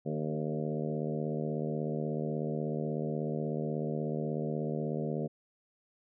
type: harmonic tone with a mistuned harmonic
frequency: 76.4 Hz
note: D#2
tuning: 31 cents flat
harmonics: 2 / 3 / 4 / 5 / 6 / 7 / 8 / 9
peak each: -35 / -37 / -43 / -40 / -40 / -41 / -45 / -47 dBFS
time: 0.05-5.28 s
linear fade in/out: 20 ms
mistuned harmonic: 5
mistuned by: +23 cents
effects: none